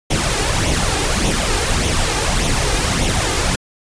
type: noise with flanger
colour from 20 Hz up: pink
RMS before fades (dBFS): -17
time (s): 0.1-3.56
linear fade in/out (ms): 10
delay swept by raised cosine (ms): 0.31 to 2.51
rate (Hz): 1.7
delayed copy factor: +0.55
effects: resampled to 22050 Hz